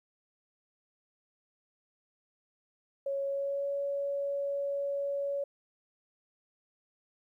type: tone with pitch glide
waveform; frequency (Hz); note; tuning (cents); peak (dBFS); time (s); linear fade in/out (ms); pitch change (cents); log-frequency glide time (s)
sine; 553 to 562; C#5 to C#5; -4 to +24; -30; 3.06-5.44; 5; +28; 3.25-3.69
effects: 12-bit